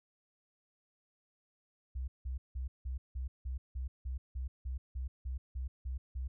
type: tone bursts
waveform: sine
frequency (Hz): 64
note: C2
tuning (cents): -38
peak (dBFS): -35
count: 15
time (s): 1.95-6.28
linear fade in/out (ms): 10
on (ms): 130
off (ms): 170
effects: none